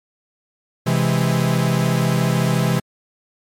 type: chord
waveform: 45% pulse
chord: C augmented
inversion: none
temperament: equal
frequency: 130.81 / 164.81 / 207.7 Hz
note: C3 / E3 / G#3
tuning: 0 / 0 / 0 cents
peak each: -19 / -19 / -23 dBFS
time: 0.86-2.8 s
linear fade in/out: 10 ms
effects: MP3 64 kbps